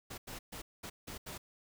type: noise bursts at uneven times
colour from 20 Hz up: pink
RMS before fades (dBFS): -45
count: 6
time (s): 0.1-0.18 / 0.27-0.39 / 0.52-0.62 / 0.83-0.9 / 1.07-1.18 / 1.26-1.38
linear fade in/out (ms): 10
effects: none